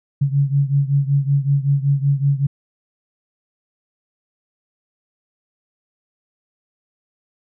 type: beating tone pair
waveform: sine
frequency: 138.59 / 143.89 Hz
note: C#3 / D3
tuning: 0 / -35 cents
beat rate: 5.3 Hz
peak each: -16 / -19 dBFS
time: 0.21-2.47 s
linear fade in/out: 10 ms
effects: none